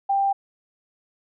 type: tone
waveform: sine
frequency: 790 Hz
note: G5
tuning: 13 cents sharp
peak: -18 dBFS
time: 0.09-0.33 s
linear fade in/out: 10 ms
effects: none